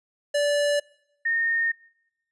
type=tone pair in turn; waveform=square / sine; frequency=581 / 1836.6 Hz; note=D5 / A#6; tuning=-19 / -26 cents; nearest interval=octave + minor sixth; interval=1993 cents; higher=second; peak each=-21 dBFS; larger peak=neither; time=0.34-0.8 / 1.25-1.72 s; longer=second; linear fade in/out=10 ms; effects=noise-tail reverb RT60 0.9 s tail -25 dB re dry + resampled to 24000 Hz